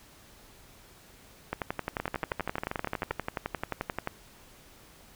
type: two click trains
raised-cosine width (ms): 0.5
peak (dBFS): -16 / -15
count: 15 / 30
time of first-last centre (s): 2-3.111 / 1.53-4.074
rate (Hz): 12.6 / 11.4
effects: pink hiss -55 dBFS RMS until 5.15 s